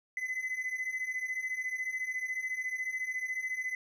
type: beating tone pair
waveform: triangle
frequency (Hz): 2015 / 2029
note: B6 / B6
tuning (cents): +34 / +46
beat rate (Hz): 14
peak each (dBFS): -35 / -32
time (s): 0.17-3.75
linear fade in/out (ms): 2
effects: tanh soft clip ceiling -27 dBFS